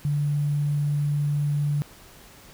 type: tone with sample-and-hold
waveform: sine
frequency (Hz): 145.9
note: D3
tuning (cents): -11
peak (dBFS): -21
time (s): 0.05-1.82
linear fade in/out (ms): 0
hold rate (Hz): 11025
effects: pink hiss -49 dBFS RMS until 2.53 s